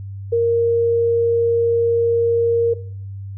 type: tone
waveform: sine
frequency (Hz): 466.2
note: A#4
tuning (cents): 0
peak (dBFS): -13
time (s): 0.32-2.74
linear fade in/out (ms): 10
effects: noise-tail reverb RT60 0.5 s tail -17 dB re dry + added 98 Hz sine -28 dBFS peak until 3.37 s